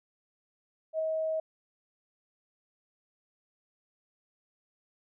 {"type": "tone with ADSR envelope", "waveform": "sine", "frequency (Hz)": 636, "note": "D#5", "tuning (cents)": 38, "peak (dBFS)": -26, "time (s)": [0.93, 1.4], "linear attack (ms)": 60, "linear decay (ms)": 6, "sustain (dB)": -2, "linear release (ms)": 4, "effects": []}